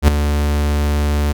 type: tone with ADSR envelope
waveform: 45% pulse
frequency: 73.42 Hz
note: D2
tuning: in tune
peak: -4 dBFS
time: 0.02-1.33 s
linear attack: 61 ms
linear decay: 4 ms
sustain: -10 dB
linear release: 15 ms
effects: none